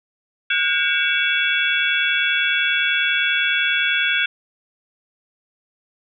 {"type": "tone cluster", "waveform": "sine", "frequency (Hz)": [1452, 1602, 2257, 2683, 3380], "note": ["F#6", "G6", "C#7", "E7", "G#7"], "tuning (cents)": [-33, 37, 31, 30, 30], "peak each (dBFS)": -23, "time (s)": [0.5, 4.26], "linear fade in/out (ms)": 5, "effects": []}